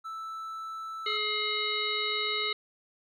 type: tone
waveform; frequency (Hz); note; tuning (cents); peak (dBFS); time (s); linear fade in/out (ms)
triangle; 1318.5; E6; 0; -34; 0.04-1.18; 20
type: harmonic tone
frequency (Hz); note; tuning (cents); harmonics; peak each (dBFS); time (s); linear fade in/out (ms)
423.5; G#4; +34; 1 / 3 / 5 / 7 / 9 / 10; -37 / -36 / -33 / -37 / -33 / -38; 1.06-2.53; 5
effects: none